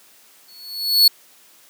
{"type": "tone with exponential growth", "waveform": "45% pulse", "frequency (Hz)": 4404, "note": "C#8", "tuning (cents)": -12, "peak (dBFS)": -6, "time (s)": [0.48, 1.08], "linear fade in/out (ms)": 5, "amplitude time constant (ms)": 130, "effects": ["white hiss -51 dBFS RMS until 1.69 s", "high-pass 200 Hz 12 dB/octave"]}